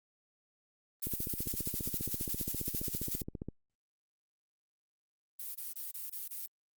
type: noise with tremolo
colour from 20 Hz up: violet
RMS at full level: -35 dBFS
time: 1.02-3.22 s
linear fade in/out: 10 ms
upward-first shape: square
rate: 11 Hz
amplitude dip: 55%
type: click train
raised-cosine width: 3 ms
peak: -26 dBFS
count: 37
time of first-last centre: 1.07-3.486 s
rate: 14.9 Hz
type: noise bursts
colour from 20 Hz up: violet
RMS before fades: -41 dBFS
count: 6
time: 5.39-6.465 s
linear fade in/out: 10 ms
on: 160 ms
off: 23 ms
effects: Opus 32 kbps